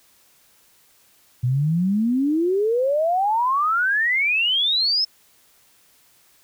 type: exponential sweep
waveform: sine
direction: up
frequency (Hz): 119.5 to 5320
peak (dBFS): -17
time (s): 1.43-5.05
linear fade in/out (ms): 10
effects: white hiss -57 dBFS RMS until 6.43 s